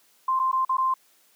sine tone with dropouts, 1046.5 Hz, C6, in tune, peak -20 dBFS, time 0.28-0.94 s, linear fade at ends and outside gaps 5 ms, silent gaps 0.393-0.397 / 0.516-0.528 / 0.65-0.693 / 0.77-0.781 s, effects white hiss -61 dBFS RMS until 1.35 s + high-pass 200 Hz 12 dB/octave

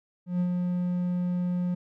triangle tone with ADSR envelope, 178.3 Hz, F3, 36 cents sharp, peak -20 dBFS, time 0.26-1.75 s, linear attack 140 ms, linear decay 73 ms, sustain -3 dB, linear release 11 ms, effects none

